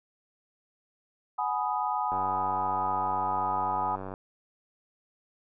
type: chord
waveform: sine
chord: G# minor seventh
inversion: third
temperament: equal with one note detuned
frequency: 740 / 840.3 / 987.8 / 1244.5 Hz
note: F#5 / G#5 / B5 / D#6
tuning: 0 / +20 / 0 / 0 cents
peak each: -34 / -30 / -32 / -33 dBFS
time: 1.38-3.96 s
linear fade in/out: 10 ms
type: click train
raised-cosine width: 1 ms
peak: -24 dBFS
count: 194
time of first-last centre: 2.12-4.139 s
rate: 95.6 Hz
effects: none